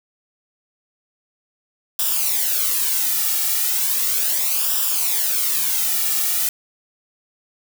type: noise with flanger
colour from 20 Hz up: blue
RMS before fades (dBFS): -20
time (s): 1.99-6.49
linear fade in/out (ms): 2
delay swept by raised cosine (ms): 0.46 to 1.96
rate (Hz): 0.36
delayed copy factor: -0.7
effects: none